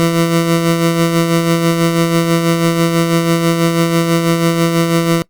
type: tone with tremolo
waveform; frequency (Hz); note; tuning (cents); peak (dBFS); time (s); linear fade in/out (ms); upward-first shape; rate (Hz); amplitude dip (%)
20% pulse; 167.1; E3; +24; -4; 0-5.22; 0; sine; 6.1; 45
effects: noise-tail reverb RT60 0.1 s tail -21 dB re dry + Opus 48 kbps